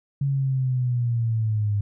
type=linear sweep; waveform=sine; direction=down; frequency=140.4 to 101.2 Hz; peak=-20 dBFS; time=0.21-1.81 s; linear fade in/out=5 ms; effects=none